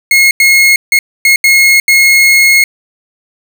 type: tone bursts at uneven times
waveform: 40% pulse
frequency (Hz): 2162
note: C#7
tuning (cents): -44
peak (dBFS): -3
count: 6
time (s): 0.11-0.31 / 0.4-0.76 / 0.92-0.99 / 1.25-1.36 / 1.44-1.8 / 1.88-2.64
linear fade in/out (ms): 2
effects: none